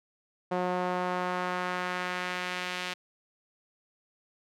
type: tone with band-pass filter sweep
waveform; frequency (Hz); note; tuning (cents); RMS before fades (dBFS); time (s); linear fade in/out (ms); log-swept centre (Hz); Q
sawtooth; 180.7; F#3; -41; -32; 0.51-2.94; 10; 680 to 2900; 1.1
effects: none